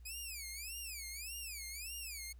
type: tone with vibrato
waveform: 10% pulse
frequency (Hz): 2445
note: D#7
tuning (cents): -31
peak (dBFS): -35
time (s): 0.05-2.33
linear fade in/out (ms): 10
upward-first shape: sine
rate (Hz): 1.7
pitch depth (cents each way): 250
effects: added 60 Hz sine -52 dBFS peak until 2.39 s + pink hiss -75 dBFS RMS until 2.39 s